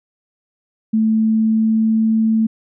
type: tone with pitch glide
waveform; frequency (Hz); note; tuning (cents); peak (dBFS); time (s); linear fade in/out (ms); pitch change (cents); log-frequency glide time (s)
sine; 220 to 221.7; A3 to A3; 0 to +13; -12; 0.93-2.47; 10; +13; 1.05-2.12
effects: none